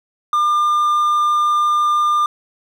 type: tone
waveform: triangle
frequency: 1201 Hz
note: D6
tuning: 38 cents sharp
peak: -11 dBFS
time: 0.33-2.26 s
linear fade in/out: 2 ms
effects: none